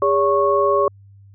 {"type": "tone cluster", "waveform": "sine", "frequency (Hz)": [405.9, 568, 1101], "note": ["G#4", "C#5", "C#6"], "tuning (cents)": [-40, 42, -12], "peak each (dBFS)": -18, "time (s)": [0.02, 0.88], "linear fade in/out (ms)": 2, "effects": ["added 99 Hz sine -43 dBFS peak until 1.34 s"]}